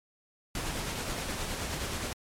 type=noise with tremolo; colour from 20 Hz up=pink; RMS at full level=-33 dBFS; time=0.55-2.13 s; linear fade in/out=2 ms; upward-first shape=sine; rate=9.5 Hz; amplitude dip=30%; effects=low-pass 11000 Hz 12 dB/octave + MP3 96 kbps